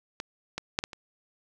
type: clicks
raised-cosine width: 0.2 ms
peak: -16 / -15 / -8 / -14 / -24 dBFS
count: 5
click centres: 0.201 / 0.58 / 0.789 / 0.839 / 0.932 s
effects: none